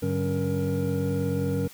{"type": "tone cluster", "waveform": "triangle", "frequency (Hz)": [98.6, 144.4, 187.9, 277, 472.2], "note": ["G2", "D3", "F#3", "C#4", "A#4"], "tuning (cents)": [11, -29, 27, -1, 22], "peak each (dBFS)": [-28, -28, -29, -29, -28], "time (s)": [0.02, 1.68], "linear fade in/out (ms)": 10, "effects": ["white hiss -49 dBFS RMS until 1.73 s"]}